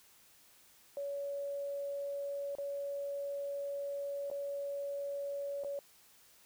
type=tone with dropouts; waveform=sine; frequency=564 Hz; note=C#5; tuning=30 cents sharp; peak=-36 dBFS; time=0.97-5.79 s; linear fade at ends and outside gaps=1 ms; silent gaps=2.552-2.584 / 4.301-4.313 / 5.637-5.646 s; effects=white hiss -63 dBFS RMS until 6.45 s